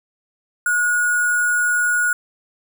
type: tone with sample-and-hold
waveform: sine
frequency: 1451 Hz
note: F#6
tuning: 34 cents flat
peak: -15 dBFS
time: 0.66-2.13 s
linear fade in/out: 2 ms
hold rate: 8820 Hz
effects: none